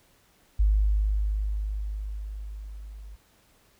sine tone with level ramp, 51.6 Hz, G#1, 10 cents flat, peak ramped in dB -17 to -40 dBFS, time 0.59-3.16 s, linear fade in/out 10 ms, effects pink hiss -62 dBFS RMS until 3.79 s

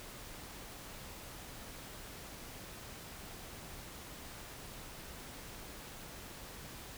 silence, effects pink hiss -49 dBFS RMS until 6.97 s

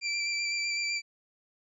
25% pulse tone with vibrato, 2349 Hz, D7, in tune, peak -25 dBFS, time 0.01-1.02 s, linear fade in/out 50 ms, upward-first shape square, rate 7.9 Hz, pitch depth 15 cents each way, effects resampled to 24000 Hz

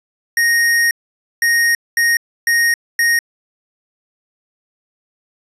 square tone bursts at uneven times, 1864.7 Hz, A#6, in tune, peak -12 dBFS, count 5, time 0.37-0.91 / 1.42-1.75 / 1.97-2.17 / 2.47-2.74 / 2.99-3.19 s, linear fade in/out 2 ms, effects resampled to 32000 Hz

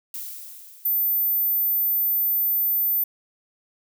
violet noise with exponential decay, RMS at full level -32 dBFS, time 0.14-1.8 s, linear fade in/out 2 ms, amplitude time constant 360 ms
sine tone, 14080 Hz, A9, in tune, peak -19 dBFS, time 0.85-3.04 s, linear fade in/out 5 ms
effects none

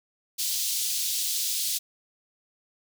pink high-pass noise, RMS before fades -28 dBFS, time 0.38-1.79 s, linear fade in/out 20 ms, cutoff 3700 Hz, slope 24 dB/octave, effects none

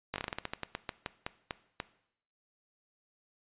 slowing click train, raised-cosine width 0.3 ms, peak -18 dBFS, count 17, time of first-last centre 0.14-1.801 s, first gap 19 ms, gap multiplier 1.2, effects noise-tail reverb RT60 0.7 s tail -17 dB re dry + resampled to 8000 Hz

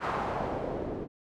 white noise with low-pass filter sweep, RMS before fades -33 dBFS, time 0-1.08 s, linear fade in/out 50 ms, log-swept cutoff 1200 to 360 Hz, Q 1.6, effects none

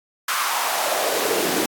pink noise with high-pass filter sweep, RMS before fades -22 dBFS, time 0.28-1.66 s, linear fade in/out 5 ms, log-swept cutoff 1300 to 280 Hz, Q 2.7, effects AAC 64 kbps

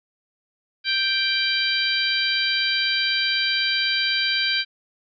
harmonic tone, 784 Hz, G5, in tune, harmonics 2 / 3 / 4 / 5 / 6, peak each -26 / -26 / -26 / -26 / -26 dBFS, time 0.84-4.65 s, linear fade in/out 50 ms, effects none

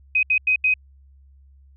sine tone bursts at uneven times, 2516 Hz, D#7, 19 cents sharp, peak -15 dBFS, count 4, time 0.15-0.23 / 0.3-0.38 / 0.47-0.56 / 0.64-0.74 s, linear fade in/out 5 ms, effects added 68 Hz sine -48 dBFS peak until 1.76 s

